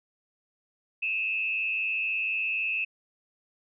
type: tone with frequency modulation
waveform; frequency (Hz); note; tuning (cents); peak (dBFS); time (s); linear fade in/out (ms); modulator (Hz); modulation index
sine; 2603; E7; -22; -26; 1.02-2.85; 10; 104; 0.88
effects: none